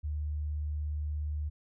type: tone with vibrato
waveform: sine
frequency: 75 Hz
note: D2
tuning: 37 cents sharp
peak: -31 dBFS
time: 0.03-1.5 s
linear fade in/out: 20 ms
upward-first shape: triangle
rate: 17 Hz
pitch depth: 9 cents each way
effects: none